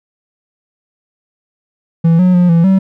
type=tone with pitch steps; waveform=triangle; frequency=165.6 / 182.3 / 177.6 / 167.4 / 191.4 Hz; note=E3 / F#3 / F3 / E3 / G3; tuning=+8 / -25 / +29 / +27 / -41 cents; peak=-4 dBFS; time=2.04-2.79 s; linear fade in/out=10 ms; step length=150 ms; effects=none